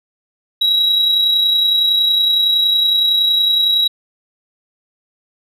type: tone with amplitude modulation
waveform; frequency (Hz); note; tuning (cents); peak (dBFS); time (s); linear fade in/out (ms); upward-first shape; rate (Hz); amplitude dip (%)
sine; 3868; B7; -37; -7; 0.61-3.88; 10; sine; 30.8; 45
effects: tanh soft clip ceiling -9 dBFS